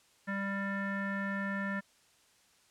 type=tone with low-pass filter; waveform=square; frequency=197.5 Hz; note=G3; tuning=13 cents sharp; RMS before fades=-35 dBFS; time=0.27-1.81 s; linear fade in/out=20 ms; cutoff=1700 Hz; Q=8.2; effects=white hiss -66 dBFS RMS until 2.7 s + low-pass 9000 Hz 12 dB/octave